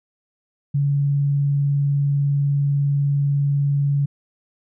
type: tone with vibrato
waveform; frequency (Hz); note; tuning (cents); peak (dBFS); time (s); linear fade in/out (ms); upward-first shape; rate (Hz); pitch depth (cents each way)
sine; 141.8; C#3; +40; -16; 0.74-4.06; 10; triangle; 20; 31
effects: none